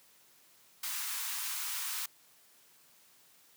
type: high-pass noise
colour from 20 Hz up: white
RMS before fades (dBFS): -37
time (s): 0.83-2.06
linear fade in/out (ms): 5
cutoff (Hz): 890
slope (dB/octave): 48
effects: white hiss -63 dBFS RMS until 3.56 s + high-pass 100 Hz 12 dB/octave